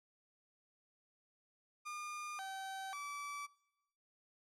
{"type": "tone with pitch steps", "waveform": "30% pulse", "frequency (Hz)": [1210, 771, 1154], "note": ["D#6", "G5", "D6"], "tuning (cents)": [-49, -29, -31], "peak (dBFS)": -40, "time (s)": [1.85, 3.47], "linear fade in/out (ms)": 20, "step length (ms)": 540, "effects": ["noise-tail reverb RT60 0.9 s tail -22 dB re dry", "low-pass 11000 Hz 12 dB/octave"]}